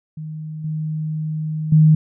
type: tone with level steps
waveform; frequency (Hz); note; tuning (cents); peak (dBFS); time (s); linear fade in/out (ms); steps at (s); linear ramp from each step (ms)
sine; 155.56; D#3; 0; -27 / -21 / -8; 0.17-1.95; 5; 0.64 / 1.72; 5
effects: none